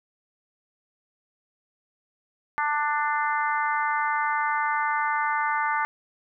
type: harmonic tone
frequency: 296 Hz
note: D4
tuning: 14 cents sharp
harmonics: 3 / 4 / 5 / 6 / 7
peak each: -26 / -28 / -30 / -32 / -33 dBFS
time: 2.58-5.85 s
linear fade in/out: 0 ms
effects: none